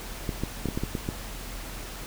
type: clicks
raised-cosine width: 3 ms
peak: -15 dBFS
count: 8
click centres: 0.292 / 0.436 / 0.657 / 0.687 / 0.775 / 0.836 / 0.952 / 1.089 s
effects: added 42 Hz sine -39 dBFS peak until 2.06 s + pink hiss -40 dBFS RMS until 2.06 s